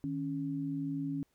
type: tone pair together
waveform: sine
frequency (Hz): 155.56 / 277.2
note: D#3 / C#4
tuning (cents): 0 / 0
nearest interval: minor seventh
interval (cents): 1000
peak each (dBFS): -38 / -34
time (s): 0.04-1.23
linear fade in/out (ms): 0
effects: pink hiss -75 dBFS RMS until 1.34 s